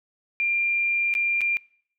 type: tone with dropouts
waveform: sine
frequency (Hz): 2388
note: D7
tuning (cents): +28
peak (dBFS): -21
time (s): 0.4-1.57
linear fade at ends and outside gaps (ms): 0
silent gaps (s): 1.139-1.151 / 1.408-1.415
effects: noise-tail reverb RT60 0.6 s tail -24 dB re dry